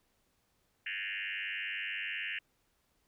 sine tone with frequency modulation, 2277 Hz, C#7, 46 cents sharp, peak -35 dBFS, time 0.86-2.39 s, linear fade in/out 5 ms, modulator 99.6 Hz, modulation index 6.4, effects pink hiss -75 dBFS RMS until 3.07 s

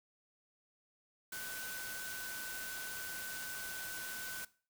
sine tone in noise, 1510 Hz, F#6, 35 cents sharp, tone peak -45 dBFS, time 1.32-4.45 s, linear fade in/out 5 ms, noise white, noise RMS -45 dBFS, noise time 1.32-4.45 s, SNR -3 dB, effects noise-tail reverb RT60 0.4 s tail -19 dB re dry

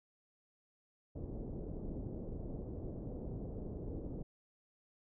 pink low-pass noise, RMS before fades -43 dBFS, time 1.15-4.23 s, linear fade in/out 10 ms, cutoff 510 Hz, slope 24 dB/octave, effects none

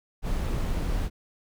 brown noise, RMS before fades -27 dBFS, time 0.22-1.1 s, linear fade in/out 50 ms, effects none

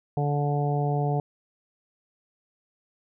harmonic tone, 145 Hz, D3, 22 cents flat, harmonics 1 / 2 / 3 / 4 / 5 / 6, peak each -24 / -36 / -31 / -37 / -30 / -39 dBFS, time 0.17-1.2 s, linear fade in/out 2 ms, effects none

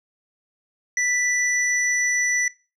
sine tone pair together, 1975.5 / 5920 Hz, B6 / F#8, 0 / 0 cents, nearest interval octave + perfect fifth, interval 1900 cents, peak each -20 / -23 dBFS, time 0.97-2.48 s, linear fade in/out 2 ms, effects noise-tail reverb RT60 0.3 s tail -20 dB re dry + tanh soft clip ceiling -13 dBFS

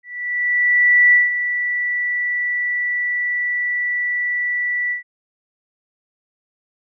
sine tone with ADSR envelope, 1961 Hz, B6, 13 cents flat, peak -8 dBFS, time 0.03-5.03 s, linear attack 1100 ms, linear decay 170 ms, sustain -10 dB, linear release 120 ms, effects none

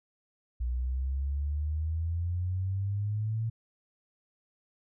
sine exponential sweep, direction up, 59.7 to 114.2 Hz, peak -28 dBFS, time 0.6-3.5 s, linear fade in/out 10 ms, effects none

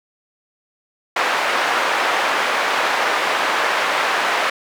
white band-pass noise, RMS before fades -19 dBFS, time 1.16-4.5 s, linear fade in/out 5 ms, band 560 to 1700 Hz, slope 12 dB/octave, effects none

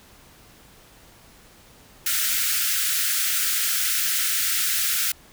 white high-pass noise, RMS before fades -23 dBFS, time 2.06-5.12 s, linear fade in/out 5 ms, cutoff 1300 Hz, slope 96 dB/octave, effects pink hiss -51 dBFS RMS until 5.32 s

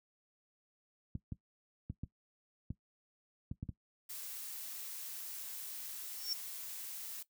clicks, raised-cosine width 5 ms, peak -27 dBFS, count 8, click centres 1.153 / 1.322 / 1.9 / 2.035 / 2.705 / 3.514 / 3.629 / 3.691 s
blue noise, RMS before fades -45 dBFS, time 4.09-7.23 s, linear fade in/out 10 ms
sine tone with exponential growth, 5470 Hz, F8, 37 cents flat, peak -32 dBFS, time 6.11-6.33 s, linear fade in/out 1 ms, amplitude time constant 47 ms
effects noise-tail reverb RT60 0.1 s tail -17 dB re dry + high-pass 60 Hz 12 dB/octave

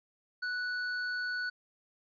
square tone, 1480 Hz, F#6, in tune, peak -33 dBFS, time 0.42-1.5 s, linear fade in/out 10 ms, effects resampled to 11025 Hz

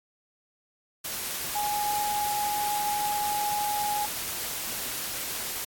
sine tone in noise, 830.6 Hz, G#5, in tune, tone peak -26 dBFS, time 1.55-4.06 s, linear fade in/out 10 ms, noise white, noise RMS -33 dBFS, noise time 1.04-5.65 s, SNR +4 dB, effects AAC 64 kbps

